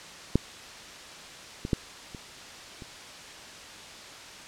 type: clicks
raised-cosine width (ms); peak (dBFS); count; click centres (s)
3; -7 / -19 / -10 / -27 / -29; 5; 0.356 / 1.651 / 1.732 / 2.148 / 2.822
effects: white hiss -44 dBFS RMS until 4.47 s + low-pass 6000 Hz 12 dB/octave